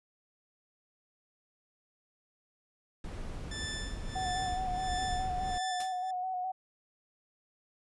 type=noise; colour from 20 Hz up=brown; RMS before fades=-39 dBFS; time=3.04-5.58 s; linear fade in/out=2 ms
type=tone with tremolo; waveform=15% pulse; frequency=1760 Hz; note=A6; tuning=in tune; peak=-30 dBFS; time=3.51-6.11 s; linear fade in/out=5 ms; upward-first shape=sine; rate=1.5 Hz; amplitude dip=90%
type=tone with vibrato; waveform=sine; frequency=740 Hz; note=F#5; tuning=in tune; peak=-32 dBFS; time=4.15-6.52 s; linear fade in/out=10 ms; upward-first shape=square; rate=4.8 Hz; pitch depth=25 cents each way
type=noise with exponential decay; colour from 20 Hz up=white; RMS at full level=-39 dBFS; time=5.8-5.95 s; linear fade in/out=2 ms; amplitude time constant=31 ms
effects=resampled to 24000 Hz